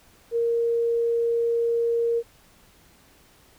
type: tone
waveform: sine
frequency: 466.2 Hz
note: A#4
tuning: in tune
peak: -20 dBFS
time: 0.31-2.23 s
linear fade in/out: 50 ms
effects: pink hiss -56 dBFS RMS until 3.58 s